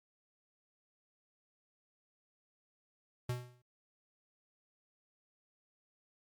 square tone with exponential decay, 123.47 Hz, B2, in tune, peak -32 dBFS, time 3.29-3.62 s, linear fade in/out 5 ms, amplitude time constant 71 ms, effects MP3 96 kbps

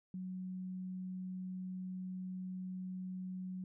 sine tone, 185 Hz, F#3, in tune, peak -40 dBFS, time 0.14-3.64 s, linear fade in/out 2 ms, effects none

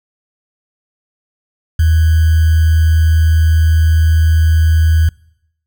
sine tone with sample-and-hold, 80.1 Hz, E2, 49 cents flat, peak -7 dBFS, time 1.79-5.09 s, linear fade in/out 5 ms, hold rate 1575 Hz, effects noise-tail reverb RT60 0.8 s tail -25 dB re dry

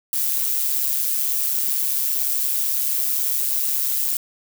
violet noise with amplitude modulation, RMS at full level -19 dBFS, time 0.13-4.17 s, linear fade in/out 2 ms, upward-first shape sine, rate 138 Hz, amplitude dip 60%, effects none

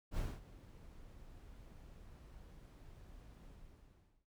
brown noise with ADSR envelope, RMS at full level -37 dBFS, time 0.11-4.26 s, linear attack 66 ms, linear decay 220 ms, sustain -19 dB, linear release 810 ms, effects none

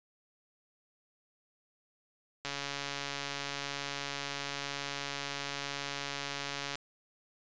click train, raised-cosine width 0.2 ms, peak -19 dBFS, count 608, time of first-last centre 2.45-6.755 s, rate 141 Hz, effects resampled to 16000 Hz

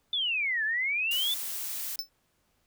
sine exponential two-way sweep, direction down then up, 3568 to 1694 to 3568 Hz, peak -26 dBFS, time 0.13-1.34 s, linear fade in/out 2 ms, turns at 0.64 s
blue noise, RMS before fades -35 dBFS, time 1.11-1.96 s, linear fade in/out 5 ms
square tone with exponential decay, 5280 Hz, E8, 2 cents sharp, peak -26 dBFS, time 1.99-2.09 s, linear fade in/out 0 ms, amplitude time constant 20 ms
effects pink hiss -72 dBFS RMS until 2.66 s

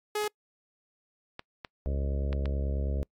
sawtooth tone, 421 Hz, G#4, 24 cents sharp, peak -24 dBFS, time 0.15-0.28 s, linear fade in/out 5 ms
clicks, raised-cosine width 0.3 ms, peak -22 dBFS, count 4, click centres 1.394 / 1.648 / 2.329 / 2.457 s
harmonic tone, 69.3 Hz, C#2, in tune, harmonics 1 / 2 / 3 / 4 / 5 / 6 / 7 / 8 / 9, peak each -28 / -38 / -42 / -45 / -47 / -45 / -45 / -45 / -46 dBFS, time 1.86-3.03 s, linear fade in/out 0 ms
effects noise-tail reverb RT60 0.1 s tail -26 dB re dry + AAC 48 kbps

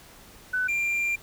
sine / triangle tone pair in turn, 1500 / 2381 Hz, F#6 / D7, +23 / +23 cents, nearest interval minor sixth, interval 800 cents, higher second, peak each -23 / -22 dBFS, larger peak second, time 0.53-0.68 / 0.68-1.16 s, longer second, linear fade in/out 10 ms, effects pink hiss -50 dBFS RMS until 1.22 s

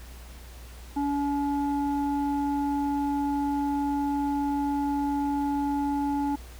square tone with low-pass filter, 284.6 Hz, C#4, 46 cents sharp, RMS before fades -27 dBFS, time 0.96-6.36 s, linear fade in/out 10 ms, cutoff 730 Hz, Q 4, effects added 60 Hz sine -42 dBFS peak until 6.59 s + pink hiss -50 dBFS RMS until 6.59 s

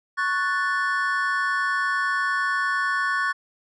triangle chord, F# minor, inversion second, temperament equal, 1108.7 / 1480 / 1760 Hz, C#6 / F#6 / A6, 0 / 0 / 0 cents, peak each -24 dBFS, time 0.17-3.33 s, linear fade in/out 20 ms, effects resampled to 22050 Hz

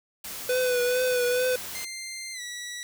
white noise, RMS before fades -37 dBFS, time 0.24-1.85 s, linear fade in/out 5 ms
square tone with vibrato, 497.9 Hz, B4, 14 cents sharp, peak -23 dBFS, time 0.49-1.56 s, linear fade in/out 5 ms, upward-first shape triangle, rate 2.3 Hz, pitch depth 41 cents each way
15% pulse tone with pitch glide, 2093 to 1941.6 Hz, C7 to B6, 0 to -30 cents, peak -28 dBFS, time 1.75-2.83 s, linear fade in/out 0 ms, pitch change -130 cents, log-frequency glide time 2.33-2.41 s
effects none

